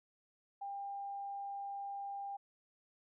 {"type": "tone", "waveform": "sine", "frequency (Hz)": 798, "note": "G5", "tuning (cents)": 31, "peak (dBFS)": -40, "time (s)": [0.61, 2.37], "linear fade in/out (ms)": 10, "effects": []}